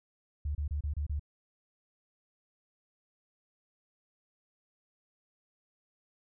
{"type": "tone bursts", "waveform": "sine", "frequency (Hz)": 73.3, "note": "D2", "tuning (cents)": -3, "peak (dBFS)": -30, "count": 6, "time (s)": [0.45, 1.195], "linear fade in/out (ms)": 5, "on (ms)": 100, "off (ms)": 29, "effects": []}